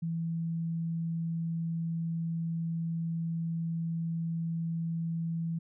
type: tone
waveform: sine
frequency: 165.5 Hz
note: E3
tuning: 7 cents sharp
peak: -30 dBFS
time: 0.02-5.59 s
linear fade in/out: 10 ms
effects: none